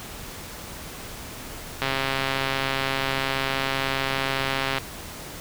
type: click train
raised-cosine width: 0.3 ms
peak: -8 dBFS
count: 401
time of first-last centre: 1.82-4.783 s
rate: 135 Hz
effects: pink hiss -38 dBFS RMS until 5.4 s